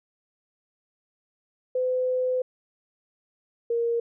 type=tone pair in turn; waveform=sine; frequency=508 / 467.5 Hz; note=B4 / A#4; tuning=+49 / +5 cents; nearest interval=minor second; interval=144 cents; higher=first; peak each=-22 dBFS; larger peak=neither; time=1.75-2.42 / 3.7-4 s; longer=first; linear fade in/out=5 ms; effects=none